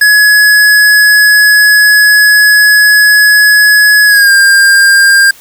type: tone with pitch glide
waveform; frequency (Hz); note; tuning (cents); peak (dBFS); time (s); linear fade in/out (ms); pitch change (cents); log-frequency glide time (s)
square; 1688 to 1601.6; G#6 to G6; +28 to +37; -3; 0.01-5.31; 5; -91; 4.06-4.31
effects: white hiss -37 dBFS RMS until 5.4 s